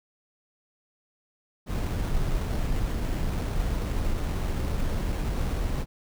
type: noise with sample-and-hold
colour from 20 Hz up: brown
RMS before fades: -27 dBFS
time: 1.66-5.86 s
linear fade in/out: 50 ms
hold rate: 4900 Hz
effects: none